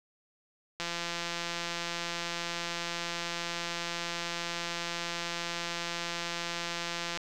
click train, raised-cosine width 0.2 ms, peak -17 dBFS, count 1091, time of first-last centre 0.8-7.174 s, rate 171 Hz, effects none

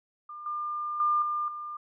sine tone with level steps, 1200 Hz, D6, 37 cents sharp, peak -39 / -30 / -22 / -27 / -35 dBFS, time 0.29-1.77 s, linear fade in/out 5 ms, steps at 0.46 / 1 / 1.22 / 1.48 s, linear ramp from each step 2 ms, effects none

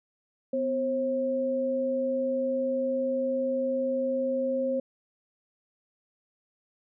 sine tone pair together, 252.5 / 535 Hz, B3 / C5, +39 / +38 cents, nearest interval octave + minor second, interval 1299 cents, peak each -31 / -26 dBFS, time 0.53-4.8 s, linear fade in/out 5 ms, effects none

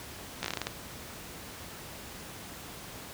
slowing click train, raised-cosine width 0.2 ms, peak -14 dBFS, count 9, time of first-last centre 0.43-0.67 s, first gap 14 ms, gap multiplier 1.21, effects pink hiss -44 dBFS RMS until 3.13 s + high-pass 60 Hz 12 dB/octave

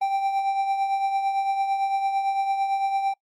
triangle tone with tremolo, 784 Hz, G5, in tune, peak -17 dBFS, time 0.01-3.14 s, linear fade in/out 10 ms, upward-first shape triangle, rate 8.9 Hz, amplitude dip 55%, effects noise-tail reverb RT60 0.1 s tail -23 dB re dry + Opus 32 kbps

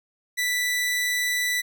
sawtooth tone, 1975.5 Hz, B6, in tune, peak -19 dBFS, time 0.37-1.62 s, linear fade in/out 20 ms, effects none

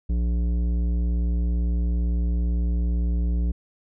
sine tone with tanh clipping, 58.9 Hz, A#1, 19 cents sharp, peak -22 dBFS, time 0.09-3.52 s, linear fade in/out 10 ms, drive 12 dB, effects none

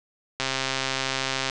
click train, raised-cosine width 0.2 ms, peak -8 dBFS, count 147, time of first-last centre 0.4-1.498 s, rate 133 Hz, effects resampled to 22050 Hz

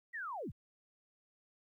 sine linear sweep, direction down, 1962 to 30.44 Hz, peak -39 dBFS, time 0.13-0.52 s, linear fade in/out 20 ms, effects 13-bit

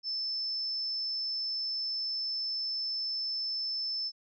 sine tone, 5274 Hz, E8, in tune, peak -31 dBFS, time 0.03-4.12 s, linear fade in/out 50 ms, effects none

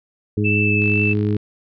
harmonic tone, 104.6 Hz, G#2, 13 cents sharp, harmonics 1 / 2 / 3 / 4, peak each -19 / -22 / -24 / -25 dBFS, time 0.37-1.37 s, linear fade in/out 5 ms
sine tone with vibrato, 2637 Hz, E7, in tune, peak -18 dBFS, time 0.44-1.14 s, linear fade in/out 20 ms, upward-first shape triangle, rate 2.2 Hz, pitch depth 10 cents each way
click train, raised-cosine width 0.3 ms, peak -24 dBFS, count 29, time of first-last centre 0.82-1.367 s, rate 51.2 Hz
effects none

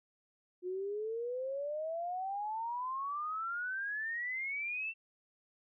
sine exponential sweep, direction up, 355.9 to 2705 Hz, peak -35 dBFS, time 0.62-4.94 s, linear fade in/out 50 ms, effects none

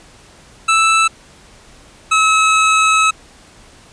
25% pulse tone pair in turn, 1318.5 / 1290.6 Hz, E6 / E6, 0 / -37 cents, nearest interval unison, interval 37 cents, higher first, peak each -6 dBFS, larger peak neither, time 0.68-1.08 / 2.11-3.11 s, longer second, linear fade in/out 10 ms, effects pink hiss -44 dBFS RMS until 3.92 s + resampled to 22050 Hz

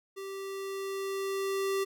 square tone with level ramp, 390 Hz, G4, 9 cents flat, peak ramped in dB -39 to -28 dBFS, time 0.16-1.85 s, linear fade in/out 20 ms, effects none

